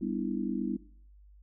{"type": "chord", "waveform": "sine", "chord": "E minor seventh", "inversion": "first", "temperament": "just", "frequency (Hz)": [197.78, 247.2, 296.7, 329.6], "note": ["G3", "B3", "D4", "E4"], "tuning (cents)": [16, 2, 18, 0], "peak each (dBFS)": [-35, -34, -36, -36], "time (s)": [0.01, 0.77], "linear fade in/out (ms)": 10, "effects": ["noise-tail reverb RT60 0.5 s tail -19 dB re dry", "added 50 Hz sine -53 dBFS peak until 1.42 s"]}